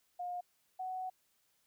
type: tone pair in turn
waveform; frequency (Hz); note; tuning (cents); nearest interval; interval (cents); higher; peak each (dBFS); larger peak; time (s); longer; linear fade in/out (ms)
sine; 713 / 744.6; F5 / F#5; +36 / +11; minor second; 75; second; -37 / -37; neither; 0.19-0.41 / 0.79-1.1; second; 10
effects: white hiss -75 dBFS RMS until 1.66 s